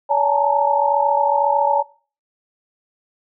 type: tone cluster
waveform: sine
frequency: 568 / 841 / 875 / 923 Hz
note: C#5 / G#5 / A5 / A#5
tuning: +42 / +22 / -10 / -17 cents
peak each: -20 dBFS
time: 0.09-1.83 s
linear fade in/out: 20 ms
effects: noise-tail reverb RT60 0.4 s tail -21 dB re dry